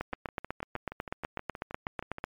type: two click trains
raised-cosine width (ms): 0.5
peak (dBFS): -24 / -17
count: 14 / 19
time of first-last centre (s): 0.13-2.184 / 0.01-2.24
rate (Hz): 6.33 / 8.07
effects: MP3 96 kbps